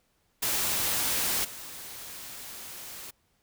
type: noise with level steps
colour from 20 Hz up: white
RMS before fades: -28 / -42 dBFS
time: 0.42-3.11 s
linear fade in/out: 10 ms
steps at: 1.44 s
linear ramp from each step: 10 ms
effects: pink hiss -71 dBFS RMS until 3.42 s